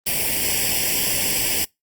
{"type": "noise with comb filter", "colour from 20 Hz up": "white", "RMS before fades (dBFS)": -21, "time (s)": [0.06, 1.65], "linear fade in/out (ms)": 10, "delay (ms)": 0.38, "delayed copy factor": 0.95, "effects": ["noise-tail reverb RT60 0.2 s tail -26 dB re dry", "Opus 32 kbps"]}